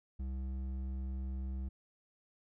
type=tone with hard clipping; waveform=sine; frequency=65.5 Hz; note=C2; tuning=2 cents sharp; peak=-38 dBFS; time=0.19-1.69 s; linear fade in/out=10 ms; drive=8 dB; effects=none